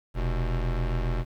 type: tone pair together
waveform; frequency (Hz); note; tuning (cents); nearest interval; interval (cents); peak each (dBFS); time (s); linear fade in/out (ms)
square; 43.06 / 121.8; F1 / B2; -24 / -24; octave + tritone; 1800; -26 / -32; 0.14-1.25; 50
effects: low-pass 3000 Hz 12 dB/octave + 9-bit